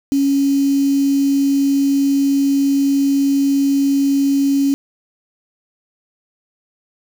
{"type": "tone with quantisation", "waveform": "sine", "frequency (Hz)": 277.2, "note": "C#4", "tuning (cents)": 0, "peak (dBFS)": -12, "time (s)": [0.12, 4.74], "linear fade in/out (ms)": 0, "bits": 5, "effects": []}